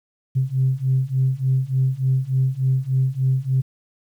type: beating tone pair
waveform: sine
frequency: 129.7 / 133.1 Hz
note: C3 / C3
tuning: -15 / +30 cents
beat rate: 3.4 Hz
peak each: -20 / -19 dBFS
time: 0.35-3.62 s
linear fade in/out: 20 ms
effects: tanh soft clip ceiling -10 dBFS + 9-bit